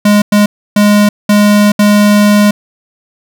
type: tone bursts at uneven times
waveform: square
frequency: 207 Hz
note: G#3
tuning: 5 cents flat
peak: -5 dBFS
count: 5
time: 0.05-0.22 / 0.32-0.46 / 0.76-1.09 / 1.29-1.72 / 1.79-2.51 s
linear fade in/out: 5 ms
effects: none